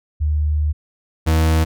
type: tone pair in turn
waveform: sine / 40% pulse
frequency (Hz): 75.4 / 79.99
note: D2 / D#2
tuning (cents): +46 / +48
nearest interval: minor second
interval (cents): 102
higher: second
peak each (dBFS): -15 / -12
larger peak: second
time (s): 0.2-0.73 / 1.26-1.65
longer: first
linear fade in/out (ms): 20
effects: none